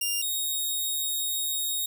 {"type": "tone pair in turn", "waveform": "10% pulse", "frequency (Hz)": [2800, 3751], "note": ["F7", "A#7"], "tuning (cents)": [4, 10], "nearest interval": "perfect fourth", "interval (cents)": 506, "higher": "second", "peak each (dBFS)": [-17, -19], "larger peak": "first", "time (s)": [[0.01, 0.22], [0.22, 1.86]], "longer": "second", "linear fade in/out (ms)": 5, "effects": []}